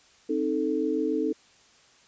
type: chord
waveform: sine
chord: A diminished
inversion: first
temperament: equal with one note detuned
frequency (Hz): 264.1 / 311.1 / 440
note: C4 / Eb4 / A4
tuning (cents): +16 / 0 / 0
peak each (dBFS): -30 / -27 / -28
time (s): 0.29-1.33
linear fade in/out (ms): 10
effects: white hiss -58 dBFS RMS until 2.07 s + resampled to 16000 Hz